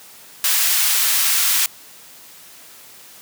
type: high-pass noise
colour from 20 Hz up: white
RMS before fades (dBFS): -17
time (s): 0.44-1.66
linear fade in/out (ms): 2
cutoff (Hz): 1300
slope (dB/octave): 12
effects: white hiss -43 dBFS RMS until 3.21 s + high-pass 100 Hz 12 dB/octave